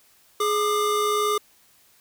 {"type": "tone pair together", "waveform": "square", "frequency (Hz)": [419.3, 1197], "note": ["G#4", "D6"], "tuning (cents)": [17, 33], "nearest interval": "octave + tritone", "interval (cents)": 1816, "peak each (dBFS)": -24, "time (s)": [0.4, 1.38], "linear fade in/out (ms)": 5, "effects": ["white hiss -58 dBFS RMS until 2 s"]}